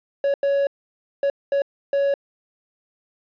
triangle tone bursts at uneven times, 559 Hz, C#5, 14 cents sharp, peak -15 dBFS, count 5, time 0.24-0.34 / 0.43-0.67 / 1.23-1.3 / 1.52-1.62 / 1.93-2.14 s, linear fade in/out 2 ms, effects resampled to 11025 Hz + 9-bit

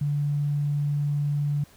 triangle tone with tanh clipping, 145.3 Hz, D3, 18 cents flat, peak -22 dBFS, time 0.01-1.64 s, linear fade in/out 5 ms, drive 3 dB, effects pink hiss -55 dBFS RMS until 1.76 s

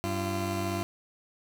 20% pulse tone pair together, 95.9 / 342 Hz, G2 / F4, -37 / -36 cents, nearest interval octave + minor seventh, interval 2201 cents, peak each -27 dBFS, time 0.04-0.83 s, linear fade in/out 0 ms, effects none

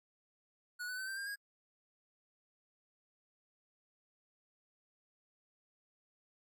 square tone with pitch steps, 1464 / 1497.4 / 1531.5 / 1566.4 / 1602 / 1638.5 Hz, F#6 / F#6 / G6 / G6 / G6 / G#6, -19 / +20 / -41 / -2 / +37 / -24 cents, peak -40 dBFS, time 0.79-1.36 s, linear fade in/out 20 ms, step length 95 ms, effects AAC 64 kbps

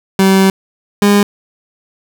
30% pulse tone pair in turn, 192.2 / 203.6 Hz, G3 / G#3, -34 / -34 cents, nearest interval minor second, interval 100 cents, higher second, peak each -4 dBFS, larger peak neither, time 0.19-0.5 / 1.02-1.23 s, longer first, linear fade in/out 2 ms, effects none

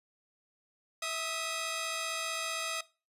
10% pulse tone pair together, 654 / 1252.5 Hz, E5 / D#6, -14 / +11 cents, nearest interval major seventh, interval 1125 cents, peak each -28 dBFS, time 1.02-2.81 s, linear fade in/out 5 ms, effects noise-tail reverb RT60 0.3 s tail -18 dB re dry + resampled to 32000 Hz

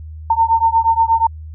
sine beating tone pair, 904 / 912.4 Hz, A5 / A#5, +47 / -37 cents, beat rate 8.4 Hz, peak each -14 dBFS, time 0.3-1.27 s, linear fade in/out 5 ms, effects added 78 Hz sine -29 dBFS peak until 1.54 s

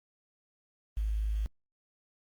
sine tone with quantisation, 52.9 Hz, G#1, 33 cents sharp, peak -28 dBFS, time 0.97-1.46 s, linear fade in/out 0 ms, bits 9, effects Opus 24 kbps

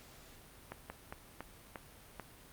slowing click train, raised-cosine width 0.5 ms, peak -27 dBFS, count 6, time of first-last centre 0.72-2.197 s, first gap 180 ms, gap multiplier 1.25, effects pink hiss -57 dBFS RMS until 2.52 s + Opus 48 kbps

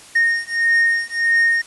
triangle beating tone pair, 1848 / 1849.6 Hz, A#6 / A#6, -16 / -14 cents, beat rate 1.6 Hz, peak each -16 dBFS, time 0.15-1.62 s, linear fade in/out 10 ms, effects white hiss -42 dBFS RMS until 1.66 s + resampled to 24000 Hz

